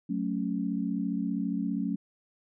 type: chord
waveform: sine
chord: F# minor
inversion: none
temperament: equal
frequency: 185 / 220 / 277.2 Hz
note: F#3 / A3 / C#4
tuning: 0 / 0 / 0 cents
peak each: -32 dBFS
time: 0.09-1.96 s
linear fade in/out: 10 ms
effects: none